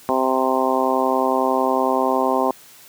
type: harmonic tone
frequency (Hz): 130.81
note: C3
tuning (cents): 0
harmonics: 2 / 3 / 4 / 5 / 6 / 7 / 8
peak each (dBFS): -24 / -24 / -24 / -24 / -24 / -24 / -24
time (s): 0.09-2.51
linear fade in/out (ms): 0
effects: white hiss -46 dBFS RMS until 2.88 s + high-pass 80 Hz 12 dB/octave